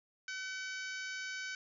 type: harmonic tone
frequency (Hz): 759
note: F#5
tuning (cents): +44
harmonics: 2 / 3 / 4 / 5 / 6 / 7 / 8 / 9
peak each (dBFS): -41 / -46 / -51 / -54 / -51 / -52 / -52 / -57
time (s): 0.28-1.55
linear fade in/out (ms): 2
effects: none